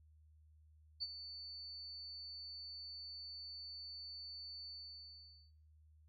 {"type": "tone with ADSR envelope", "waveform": "sine", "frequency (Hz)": 4500, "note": "C#8", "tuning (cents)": 25, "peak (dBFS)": -36, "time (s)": [1, 5.52], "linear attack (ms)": 27, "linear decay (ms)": 39, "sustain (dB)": -11, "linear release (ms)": 850, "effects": ["noise-tail reverb RT60 0.6 s tail -25 dB re dry", "added 77 Hz sine -63 dBFS peak until 6.08 s"]}